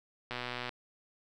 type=click train; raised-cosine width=0.3 ms; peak=-21 dBFS; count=48; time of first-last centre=0.31-0.692 s; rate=123 Hz; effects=none